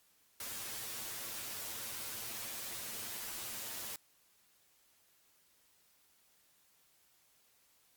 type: noise with comb filter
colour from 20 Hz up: white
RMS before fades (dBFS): -43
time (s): 0.4-3.96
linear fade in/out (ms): 2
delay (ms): 8.8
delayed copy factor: +1
effects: white hiss -70 dBFS RMS until 7.96 s + Opus 48 kbps